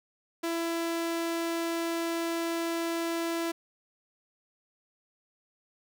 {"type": "tone", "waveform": "sawtooth", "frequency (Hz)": 334.2, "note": "E4", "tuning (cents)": 24, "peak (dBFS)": -25, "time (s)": [0.43, 3.52], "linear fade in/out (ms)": 10, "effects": []}